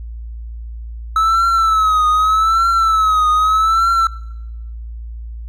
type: tone with vibrato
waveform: triangle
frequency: 1300 Hz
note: E6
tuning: 24 cents flat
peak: -9 dBFS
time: 1.16-4.07 s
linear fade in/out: 2 ms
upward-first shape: triangle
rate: 0.82 Hz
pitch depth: 88 cents each way
effects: noise-tail reverb RT60 1.0 s tail -22 dB re dry + added 57 Hz sine -26 dBFS peak until 5.48 s